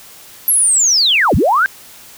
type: linear two-way sweep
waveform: sine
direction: down then up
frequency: 11590 to 47.72 to 1615 Hz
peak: -9 dBFS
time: 0.48-1.66 s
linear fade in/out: 0 ms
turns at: 1.35 s
effects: white hiss -39 dBFS RMS until 2.17 s